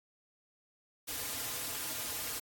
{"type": "noise with comb filter", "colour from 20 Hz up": "white", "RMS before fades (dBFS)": -38, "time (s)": [1.07, 2.4], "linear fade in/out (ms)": 20, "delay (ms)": 5.3, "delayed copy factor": -0.85, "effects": ["AAC 64 kbps"]}